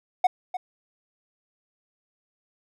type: tone with echo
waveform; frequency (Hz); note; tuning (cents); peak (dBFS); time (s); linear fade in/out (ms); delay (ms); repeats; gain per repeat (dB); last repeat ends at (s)
triangle; 735; F#5; -12; -13; 0.24-0.27; 5; 300; 1; -12; 0.57
effects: none